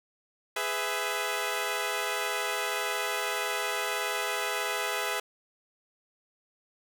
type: chord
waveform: 10% pulse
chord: E major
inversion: first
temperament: equal with one note detuned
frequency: 415.3 / 499.9 / 659.3 Hz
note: G#4 / B4 / E5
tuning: 0 / +21 / 0 cents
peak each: -25 dBFS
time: 0.56-5.2 s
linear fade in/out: 5 ms
effects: none